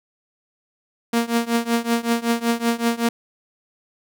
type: tone with tremolo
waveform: sawtooth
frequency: 233.4 Hz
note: A#3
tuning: 2 cents sharp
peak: -11 dBFS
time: 1.13-3.09 s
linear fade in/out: 5 ms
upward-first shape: triangle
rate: 5.3 Hz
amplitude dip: 95%
effects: none